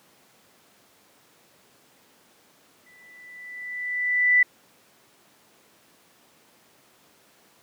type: tone with exponential growth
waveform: sine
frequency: 1982 Hz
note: B6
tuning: 6 cents sharp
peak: -13 dBFS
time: 2.86-4.43 s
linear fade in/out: 5 ms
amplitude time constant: 340 ms
effects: pink hiss -58 dBFS RMS until 7.62 s + high-pass 200 Hz 12 dB/octave